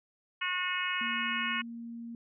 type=harmonic tone; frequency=363.1 Hz; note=F#4; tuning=33 cents flat; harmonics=3 / 4 / 5 / 6 / 7 / 8; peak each=-37 / -37 / -37 / -37 / -37 / -37 dBFS; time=0.41-1.62 s; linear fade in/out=10 ms
type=tone; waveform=sine; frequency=233.1 Hz; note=A#3; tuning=in tune; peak=-39 dBFS; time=1.01-2.15 s; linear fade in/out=2 ms
effects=none